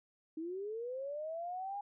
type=linear sweep; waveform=sine; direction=up; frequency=310 to 822 Hz; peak=-38 dBFS; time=0.37-1.81 s; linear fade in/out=5 ms; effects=none